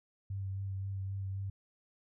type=tone with vibrato; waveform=sine; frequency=97.1 Hz; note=G2; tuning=16 cents flat; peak=-35 dBFS; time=0.3-1.5 s; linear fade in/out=5 ms; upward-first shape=sine; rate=3.8 Hz; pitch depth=19 cents each way; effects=none